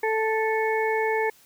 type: harmonic tone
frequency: 440 Hz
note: A4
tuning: in tune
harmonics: 1 / 2 / 4 / 5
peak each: -24 / -27 / -30 / -31 dBFS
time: 0.03-1.3 s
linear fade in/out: 5 ms
effects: white hiss -56 dBFS RMS until 1.45 s